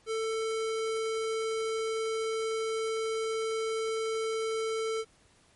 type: tone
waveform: square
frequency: 444.5 Hz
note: A4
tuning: 18 cents sharp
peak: -30 dBFS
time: 0.06-5.05 s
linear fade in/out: 50 ms
effects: pink hiss -63 dBFS RMS until 5.55 s + MP3 48 kbps